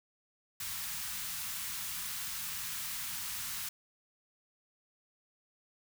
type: band-stop noise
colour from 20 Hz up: white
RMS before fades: -39 dBFS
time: 0.6-3.69 s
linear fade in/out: 5 ms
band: 200 to 980 Hz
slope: 24 dB/octave
effects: none